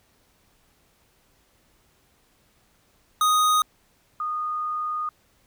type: tone pair in turn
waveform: square / sine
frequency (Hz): 1244.5 / 1230.9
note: D#6 / D#6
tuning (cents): 0 / -19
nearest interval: unison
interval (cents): 19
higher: first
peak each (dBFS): -18 / -25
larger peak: first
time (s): 3.21-3.62 / 4.2-5.09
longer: second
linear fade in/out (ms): 2
effects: pink hiss -63 dBFS RMS until 5.46 s